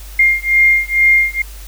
sine beating tone pair, 2117 / 2119.2 Hz, C7 / C7, +20 / +22 cents, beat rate 2.2 Hz, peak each -12 dBFS, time 0.19-1.42 s, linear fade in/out 5 ms, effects added 50 Hz sine -30 dBFS peak until 1.67 s + white hiss -39 dBFS RMS until 1.67 s

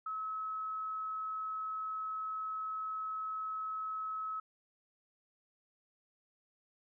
sine tone, 1289 Hz, E6, 39 cents flat, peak -36 dBFS, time 0.06-4.4 s, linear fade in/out 5 ms, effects none

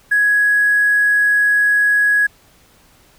triangle tone with hard clipping, 1669 Hz, G#6, 8 cents sharp, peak -11 dBFS, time 0.11-2.27 s, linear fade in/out 10 ms, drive 3 dB, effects pink hiss -51 dBFS RMS until 3.18 s

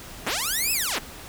5% pulse linear two-way sweep, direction up then down, 158.5 to 2671 to 158.5 Hz, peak -13 dBFS, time 0.26-0.99 s, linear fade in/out 10 ms, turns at 0.72 s, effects pink hiss -41 dBFS RMS until 1.28 s

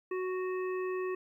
harmonic tone, 370 Hz, F#4, in tune, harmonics 1 / 3 / 5 / 7, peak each -32 / -42 / -46 / -49 dBFS, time 0.11-1.15 s, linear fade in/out 5 ms, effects 12-bit

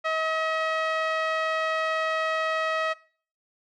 5% pulse tone with low-pass filter, 638 Hz, D#5, 43 cents sharp, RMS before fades -26 dBFS, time 0.04-2.94 s, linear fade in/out 20 ms, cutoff 1600 Hz, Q 1, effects noise-tail reverb RT60 0.5 s tail -23 dB re dry + MP3 48 kbps

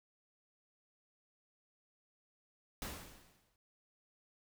pink noise with exponential decay, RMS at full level -41 dBFS, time 2.82-3.56 s, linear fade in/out 1 ms, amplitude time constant 160 ms, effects none

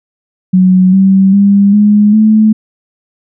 sine tone with pitch steps, 185 / 192.41 / 200.1 / 208.1 / 216.5 Hz, F#3 / G3 / G3 / G#3 / A3, 0 / -32 / +36 / +4 / -28 cents, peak -3 dBFS, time 0.53-2.53 s, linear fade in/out 10 ms, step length 400 ms, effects none

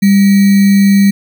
sine tone with sample-and-hold, 198.2 Hz, G3, 19 cents sharp, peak -4 dBFS, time 0.02-1.11 s, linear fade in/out 10 ms, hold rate 2100 Hz, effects none

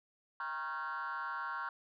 sine tone with frequency modulation, 1236 Hz, D#6, 12 cents flat, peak -35 dBFS, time 0.4-1.69 s, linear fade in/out 2 ms, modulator 147 Hz, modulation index 2.2, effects tanh soft clip ceiling -34 dBFS

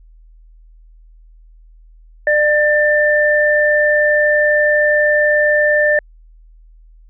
sine tone pair together, 598 / 1783.7 Hz, D5 / A6, +31 / +23 cents, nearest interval octave + perfect fifth, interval 1892 cents, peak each -13 dBFS, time 2.27-5.99 s, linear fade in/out 2 ms, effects added 40 Hz sine -41 dBFS peak until 7.09 s

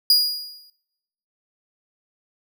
45% pulse tone with exponential decay, 4877 Hz, D#8, 35 cents flat, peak -10 dBFS, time 0.1-0.7 s, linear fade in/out 2 ms, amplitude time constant 130 ms, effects noise-tail reverb RT60 1.0 s tail -23 dB re dry

